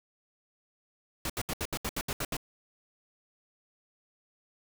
pink noise bursts, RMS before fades -33 dBFS, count 10, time 1.25-2.368 s, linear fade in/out 2 ms, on 47 ms, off 72 ms, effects none

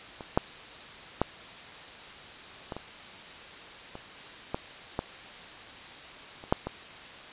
clicks, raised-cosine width 1 ms, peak -26 / -7 / -9 / -20 / -23 / -25 / -15 / -14 / -30 / -7 / -18 dBFS, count 11, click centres 0.208 / 0.375 / 1.216 / 2.722 / 2.766 / 3.954 / 4.545 / 4.991 / 6.439 / 6.525 / 6.67 s, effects white hiss -45 dBFS RMS until 7.32 s + resampled to 8000 Hz

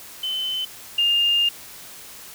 sine tone pair in turn, 3050 / 2814 Hz, G7 / F7, -48 / +12 cents, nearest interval minor second, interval 140 cents, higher first, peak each -23 / -16 dBFS, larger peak second, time 0.23-0.65 / 0.98-1.49 s, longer second, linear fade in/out 5 ms, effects white hiss -41 dBFS RMS until 2.34 s

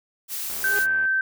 blue noise, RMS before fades -30 dBFS, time 0.28-0.87 s, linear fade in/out 50 ms
sawtooth tone with exponential growth, 409 Hz, G#4, 26 cents flat, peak -24 dBFS, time 0.45-0.79 s, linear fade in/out 2 ms, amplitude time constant 72 ms
click train, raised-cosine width 0.5 ms, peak -26 dBFS, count 43, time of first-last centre 0.5-1.053 s, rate 76 Hz
sine tone, 1552 Hz, G6, 18 cents flat, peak -19 dBFS, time 0.64-1.21 s, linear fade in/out 2 ms
effects none

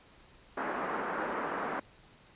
white band-pass noise, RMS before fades -35 dBFS, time 0.57-1.8 s, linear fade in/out 5 ms, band 200 to 1500 Hz, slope 24 dB/octave, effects pink hiss -59 dBFS RMS until 2.35 s + resampled to 8000 Hz

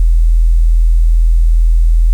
sine tone, 41.2 Hz, E1, in tune, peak -5 dBFS, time 0-2.13 s, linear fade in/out 0 ms, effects 7-bit

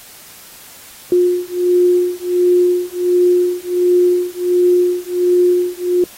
sine beating tone pair, 356.3 / 357.7 Hz, F4 / F4, +35 / +41 cents, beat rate 1.4 Hz, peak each -14 dBFS, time 1.12-6.04 s, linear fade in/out 2 ms, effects white hiss -39 dBFS RMS until 6.17 s + AAC 48 kbps

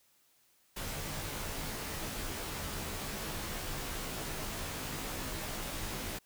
pink noise with comb filter, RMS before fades -39 dBFS, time 0.76-6.19 s, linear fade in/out 10 ms, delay 17 ms, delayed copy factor -0.75, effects white hiss -69 dBFS RMS until 6.25 s

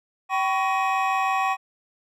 triangle tone cluster, 770 / 1007 / 1113 / 1879 / 2514 Hz, G5 / B5 / C#6 / A#6 / D#7, -31 / +33 / +7 / +13 / +17 cents, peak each -22 / -30 / -23 / -31 / -29 dBFS, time 0.29-1.57 s, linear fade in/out 50 ms, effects none

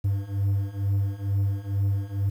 triangle beating tone pair, 98 / 100.2 Hz, G2 / G2, 0 / +38 cents, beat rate 2.2 Hz, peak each -25 / -23 dBFS, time 0.04-2.3 s, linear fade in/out 10 ms, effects 9-bit

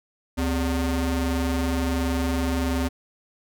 45% pulse ring-modulated tone, 164.81 Hz, E3, in tune, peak -19 dBFS, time 0.37-2.89 s, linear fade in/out 20 ms, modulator 93.1 Hz, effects none

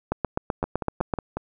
two click trains, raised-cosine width 1 ms, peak -14 / -9 dBFS, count 5 / 9, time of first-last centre 0.64-1.37 / 0.12-1.138 s, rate 5.48 / 7.86 Hz, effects none

